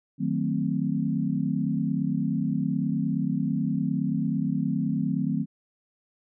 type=chord; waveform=sine; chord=D# diminished seventh; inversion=none; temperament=equal with one note detuned; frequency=155.56 / 185 / 224.1 / 261.6 Hz; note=D#3 / F#3 / A3 / C4; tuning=0 / 0 / +32 / 0 cents; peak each=-29 dBFS; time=0.18-5.46 s; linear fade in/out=50 ms; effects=none

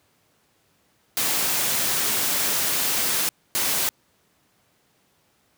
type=noise bursts at uneven times; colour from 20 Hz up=white; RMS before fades=-23 dBFS; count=2; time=1.17-3.29 / 3.55-3.89 s; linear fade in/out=0 ms; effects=pink hiss -64 dBFS RMS until 5.57 s + high-pass 100 Hz 12 dB/octave

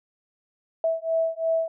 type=beating tone pair; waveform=sine; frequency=652 / 654.9 Hz; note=E5 / E5; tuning=-19 / -11 cents; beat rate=2.9 Hz; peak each=-25 / -25 dBFS; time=0.84-1.68 s; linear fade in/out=2 ms; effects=none

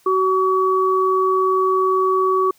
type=tone pair together; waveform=sine; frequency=376.6 / 1134.4 Hz; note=F#4 / C#6; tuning=+31 / +40 cents; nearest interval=octave + perfect fifth; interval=1909 cents; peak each=-17 dBFS; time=0.06-2.51 s; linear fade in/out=5 ms; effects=white hiss -56 dBFS RMS until 2.58 s

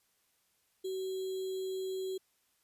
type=tone with sample-and-hold; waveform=sine; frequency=377.8 Hz; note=F#4; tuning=36 cents sharp; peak=-34 dBFS; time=0.84-2.18 s; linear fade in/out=10 ms; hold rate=3675 Hz; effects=white hiss -74 dBFS RMS until 2.63 s + resampled to 32000 Hz

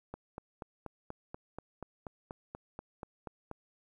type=click train; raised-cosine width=1 ms; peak=-27 dBFS; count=15; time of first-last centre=0.14-3.513 s; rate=4.15 Hz; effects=11-bit

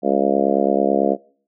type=harmonic tone; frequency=69.1 Hz; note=C#2; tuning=5 cents flat; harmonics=3 / 4 / 5 / 6 / 7 / 8 / 9 / 10; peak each=-23 / -23 / -23 / -23 / -23 / -23 / -23 / -23 dBFS; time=0.02-1.17 s; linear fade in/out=50 ms; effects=noise-tail reverb RT60 0.5 s tail -23 dB re dry

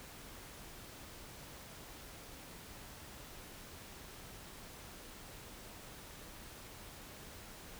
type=silence; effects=pink hiss -52 dBFS RMS until 7.79 s

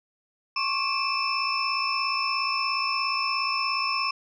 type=tone cluster; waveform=sine; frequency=1081 / 1138 / 2393 / 2615 / 5290 Hz; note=C#6 / C#6 / D7 / E7 / E8; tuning=-44 / +45 / +32 / -15 / +5 cents; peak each=-28 / -32 / -35 / -30 / -29 dBFS; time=0.56-4.11 s; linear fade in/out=5 ms; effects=tanh soft clip ceiling -13 dBFS

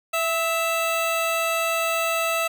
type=tone cluster; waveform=square; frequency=663 / 1298 / 2653 Hz; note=E5 / E6 / E7; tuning=+10 / -27 / +10 cents; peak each=-26 / -27 / -27 dBFS; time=0.13-2.48 s; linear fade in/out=10 ms; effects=none

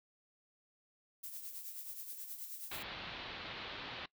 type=noise with tremolo; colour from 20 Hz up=violet; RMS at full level=-44 dBFS; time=1.23-2.83 s; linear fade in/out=10 ms; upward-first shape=triangle; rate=9.4 Hz; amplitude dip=60%
type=low-pass noise; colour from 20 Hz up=white; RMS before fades=-46 dBFS; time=2.71-4.06 s; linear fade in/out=5 ms; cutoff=4100 Hz; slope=48 dB/octave
effects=noise-tail reverb RT60 0.1 s tail -21 dB re dry

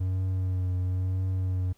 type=tone with vibrato; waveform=triangle; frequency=92.5 Hz; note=F#2; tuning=in tune; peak=-23 dBFS; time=0-1.73 s; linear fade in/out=10 ms; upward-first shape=triangle; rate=0.99 Hz; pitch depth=29 cents each way; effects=pink hiss -66 dBFS RMS until 1.77 s

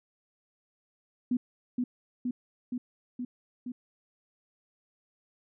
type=tone with echo; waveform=sine; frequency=247.3 Hz; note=B3; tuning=3 cents sharp; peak=-24 dBFS; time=1.31-1.37 s; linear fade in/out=5 ms; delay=470 ms; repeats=5; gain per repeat=-2 dB; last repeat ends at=3.72 s; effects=none

